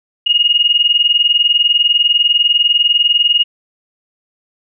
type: tone pair together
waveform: sine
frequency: 2856 / 2876 Hz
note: F7 / F#7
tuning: +38 / -50 cents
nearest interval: unison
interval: 12 cents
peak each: -12 dBFS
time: 0.26-3.44 s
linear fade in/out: 10 ms
effects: none